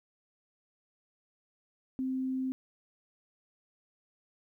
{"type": "tone", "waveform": "sine", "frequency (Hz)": 260.8, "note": "C4", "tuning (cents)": -5, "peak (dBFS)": -30, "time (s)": [1.99, 2.52], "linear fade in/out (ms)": 0, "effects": ["12-bit"]}